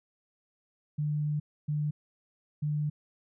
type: tone bursts at uneven times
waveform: sine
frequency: 149.3 Hz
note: D3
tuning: 29 cents sharp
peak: -27 dBFS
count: 3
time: 0.98-1.4 / 1.68-1.91 / 2.62-2.9 s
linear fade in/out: 10 ms
effects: none